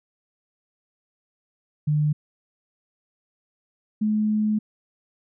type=tone pair in turn; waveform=sine; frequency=150 / 213.5 Hz; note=D3 / G#3; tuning=+37 / +48 cents; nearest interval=tritone; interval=611 cents; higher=second; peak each=-18 / -19 dBFS; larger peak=first; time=1.87-2.13 / 4.01-4.59 s; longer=second; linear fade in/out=10 ms; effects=none